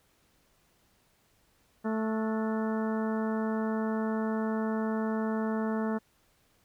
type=harmonic tone with a mistuned harmonic; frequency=220 Hz; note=A3; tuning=in tune; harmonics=1 / 2 / 3 / 4 / 5 / 6 / 7 / 8; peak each=-29 / -35 / -39 / -41 / -43 / -45 / -46 / -47 dBFS; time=1.84-5.99 s; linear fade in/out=20 ms; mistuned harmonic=7; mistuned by=-86 cents; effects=pink hiss -68 dBFS RMS until 6.64 s